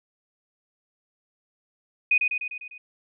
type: tone with echo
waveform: sine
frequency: 2489 Hz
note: D#7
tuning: in tune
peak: -16 dBFS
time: 2.11-2.18 s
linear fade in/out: 5 ms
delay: 100 ms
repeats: 6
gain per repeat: -4 dB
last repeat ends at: 2.78 s
effects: none